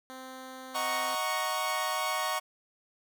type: tone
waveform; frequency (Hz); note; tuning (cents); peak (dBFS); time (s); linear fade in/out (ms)
10% pulse; 260; C4; -11; -34; 0.1-1.15; 0
type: chord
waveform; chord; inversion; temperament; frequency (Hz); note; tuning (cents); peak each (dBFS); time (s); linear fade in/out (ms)
sawtooth; D# minor seventh; none; equal; 622.3 / 740 / 932.3 / 1108.7; D#5 / F#5 / A#5 / C#6; 0 / 0 / 0 / 0; -33 / -32 / -33 / -28; 0.74-2.4; 20
effects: none